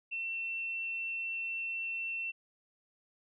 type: tone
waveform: sine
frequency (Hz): 2698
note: E7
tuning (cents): +40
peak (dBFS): -34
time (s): 0.11-2.32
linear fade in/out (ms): 20
effects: none